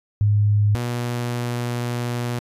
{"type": "tone pair in turn", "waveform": ["sine", "sawtooth"], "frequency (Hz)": [103.83, 120.84], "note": ["G#2", "B2"], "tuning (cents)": [0, -37], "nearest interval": "minor third", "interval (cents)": 263, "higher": "second", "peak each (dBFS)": [-14, -19], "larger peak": "first", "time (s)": [[0.21, 0.75], [0.75, 2.39]], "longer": "second", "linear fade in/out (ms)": 0, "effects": ["resampled to 32000 Hz"]}